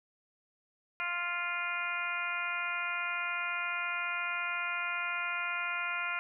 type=harmonic tone; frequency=349.2 Hz; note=F4; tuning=in tune; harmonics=2 / 3 / 4 / 5 / 6 / 7 / 8; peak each=-45 / -41 / -36 / -46 / -39 / -37 / -46 dBFS; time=1-6.19 s; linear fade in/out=0 ms; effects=none